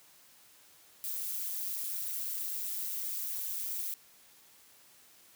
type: noise with amplitude modulation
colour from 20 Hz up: violet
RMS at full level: -33 dBFS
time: 1.04-3.94 s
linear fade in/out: 0 ms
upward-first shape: sine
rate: 192 Hz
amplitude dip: 80%
effects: white hiss -60 dBFS RMS until 5.35 s + high-pass 80 Hz 12 dB/octave